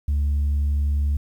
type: tone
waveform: sine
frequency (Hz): 72.1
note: D2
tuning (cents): -31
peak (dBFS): -16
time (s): 0.08-1.17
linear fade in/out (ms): 5
effects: tanh soft clip ceiling -17 dBFS + 9-bit